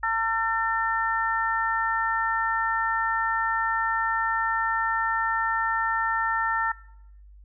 harmonic tone, 450 Hz, A4, 39 cents sharp, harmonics 2 / 3 / 4, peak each -27 / -27 / -27 dBFS, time 0.03-6.72 s, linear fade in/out 5 ms, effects noise-tail reverb RT60 0.8 s tail -21 dB re dry + added 50 Hz sine -46 dBFS peak until 7.44 s

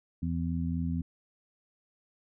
harmonic tone, 83.9 Hz, E2, 31 cents sharp, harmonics 1 / 2 / 3, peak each -33 / -32 / -34 dBFS, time 0.22-1.02 s, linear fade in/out 10 ms, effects none

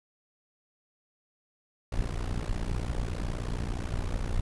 brown noise with amplitude modulation, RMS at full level -27 dBFS, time 1.92-4.41 s, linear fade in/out 5 ms, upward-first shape sine, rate 59.5 Hz, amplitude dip 90%, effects resampled to 24000 Hz

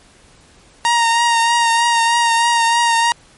sawtooth tone with vibrato, 932.3 Hz, A#5, in tune, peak -8 dBFS, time 0.85-3.12 s, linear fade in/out 0 ms, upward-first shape triangle, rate 3.2 Hz, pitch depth 30 cents each way, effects pink hiss -48 dBFS RMS until 3.37 s + MP3 48 kbps

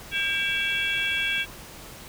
sine tone cluster, 1602 / 2297 / 2693 / 3336 Hz, G6 / D7 / E7 / G#7, +37 / -39 / +36 / +7 cents, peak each -28 dBFS, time 0.11-1.46 s, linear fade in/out 50 ms, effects tanh soft clip ceiling -16 dBFS + pink hiss -43 dBFS RMS until 2.08 s

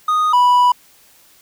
triangle tone pair in turn, 1240 / 984.2 Hz, D#6 / B5, -6 / -6 cents, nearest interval major third, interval 400 cents, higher first, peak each -11 / -7 dBFS, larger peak second, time 0.08-0.33 / 0.33-0.72 s, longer second, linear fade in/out 5 ms, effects white hiss -50 dBFS RMS until 1.41 s

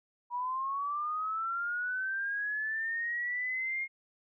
sine linear sweep, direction up, 960 to 2143 Hz, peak -31 dBFS, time 0.3-3.88 s, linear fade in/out 50 ms, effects none

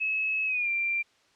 sine tone with pitch glide, 2582 to 2368 Hz, E7 to D7, -37 to +14 cents, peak -25 dBFS, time 0-1.03 s, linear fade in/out 20 ms, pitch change -149 cents, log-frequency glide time 0.46-0.69 s, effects white hiss -64 dBFS RMS until 1.35 s + low-pass 5000 Hz 12 dB/octave

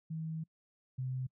sine tone pair in turn, 160 / 129.17 Hz, D#3 / C3, +49 / -22 cents, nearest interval major third, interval 371 cents, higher first, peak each -36 / -34 dBFS, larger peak second, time 0.1-0.44 / 0.98-1.27 s, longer first, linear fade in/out 10 ms, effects noise-tail reverb RT60 0.1 s tail -26 dB re dry

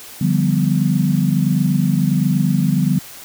sine chord, G dominant seventh, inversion second, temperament equal, 146.83 / 174.61 / 196 / 246.9 Hz, D3 / F3 / G3 / B3, 0 / 0 / 0 / 0 cents, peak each -18 / -18 / -19 / -21 dBFS, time 0.21-2.99 s, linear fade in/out 5 ms, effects white hiss -37 dBFS RMS until 3.24 s

